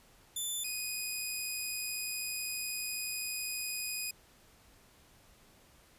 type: tone pair in turn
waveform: 10% pulse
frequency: 3520 / 2489 Hz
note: A7 / D#7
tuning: 0 / 0 cents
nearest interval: tritone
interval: 600 cents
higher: first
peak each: -26 dBFS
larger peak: neither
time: 0.36-0.64 / 0.64-4.11 s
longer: second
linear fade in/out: 5 ms
effects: pink hiss -62 dBFS RMS until 5.98 s + resampled to 32000 Hz